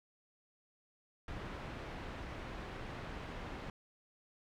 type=low-pass noise; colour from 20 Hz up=pink; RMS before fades=-45 dBFS; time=1.28-3.7 s; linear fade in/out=2 ms; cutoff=2400 Hz; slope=12 dB/octave; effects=none